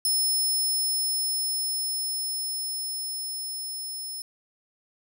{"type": "tone with level ramp", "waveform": "15% pulse", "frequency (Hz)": 5250, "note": "E8", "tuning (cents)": -8, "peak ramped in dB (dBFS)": [-16, -28], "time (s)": [0.05, 4.22], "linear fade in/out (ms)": 2, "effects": []}